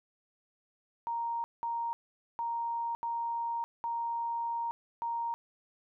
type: tone bursts at uneven times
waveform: sine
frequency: 932.3 Hz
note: A#5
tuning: in tune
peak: -31 dBFS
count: 6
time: 1.07-1.44 / 1.63-1.93 / 2.39-2.95 / 3.03-3.64 / 3.84-4.71 / 5.02-5.34 s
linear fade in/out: 0 ms
effects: none